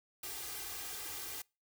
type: noise with comb filter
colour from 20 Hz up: white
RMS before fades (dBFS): -43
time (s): 0.23-1.42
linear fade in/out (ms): 5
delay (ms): 2.5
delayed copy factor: +0.95
effects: noise-tail reverb RT60 0.3 s tail -26 dB re dry